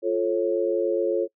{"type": "chord", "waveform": "sine", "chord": "F augmented", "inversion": "none", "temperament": "just", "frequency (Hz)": [349.2, 436.5, 545.7], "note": ["F4", "A4", "C#5"], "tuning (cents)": [0, -14, -27], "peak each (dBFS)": -25, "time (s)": [0.02, 1.28], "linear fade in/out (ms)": 50, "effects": ["noise-tail reverb RT60 0.1 s tail -26 dB re dry"]}